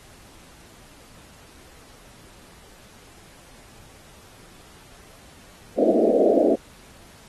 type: band-pass noise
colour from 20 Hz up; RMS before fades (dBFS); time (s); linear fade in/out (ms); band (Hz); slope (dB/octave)
white; -18; 5.77-6.56; 20; 210 to 680; 96
effects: pink hiss -50 dBFS RMS until 7.28 s + AAC 32 kbps